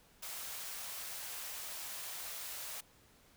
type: high-pass noise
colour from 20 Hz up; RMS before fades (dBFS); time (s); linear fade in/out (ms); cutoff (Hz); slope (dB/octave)
white; -44; 0.22-2.81; 10; 510; 24
effects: pink hiss -65 dBFS RMS until 3.36 s